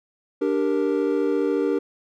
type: chord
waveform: triangle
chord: G minor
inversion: second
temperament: equal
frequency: 293.7 / 392 / 466.2 Hz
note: D4 / G4 / Bb4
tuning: 0 / 0 / 0 cents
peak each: -22 dBFS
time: 0.41-1.79 s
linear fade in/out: 10 ms
effects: none